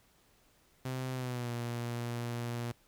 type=tone with pitch glide; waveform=sawtooth; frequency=129.2 to 119.16 Hz; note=C3 to A#2; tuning=-21 to +38 cents; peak=-31 dBFS; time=0.85-2.72 s; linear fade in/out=5 ms; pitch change=-141 cents; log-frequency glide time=1.14-1.51 s; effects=pink hiss -67 dBFS RMS until 2.87 s